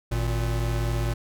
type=tone pair together; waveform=square; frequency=52.14 / 116.54 Hz; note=G#1 / A#2; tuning=+8 / 0 cents; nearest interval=octave + major second; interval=1392 cents; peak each=-27 dBFS; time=0.11-1.14 s; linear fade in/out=10 ms; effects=none